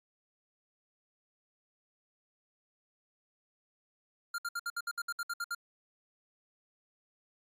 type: tone bursts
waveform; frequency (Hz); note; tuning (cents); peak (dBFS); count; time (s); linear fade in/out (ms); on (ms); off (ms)
square; 1396.9; F6; 0; -34; 12; 4.34-5.549; 5; 43; 63
effects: AAC 64 kbps